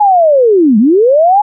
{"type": "linear two-way sweep", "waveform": "sine", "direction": "down then up", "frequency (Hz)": [850, 200, 850], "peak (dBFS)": -4, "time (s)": [0, 1.42], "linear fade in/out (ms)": 10, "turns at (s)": 0.78, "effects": []}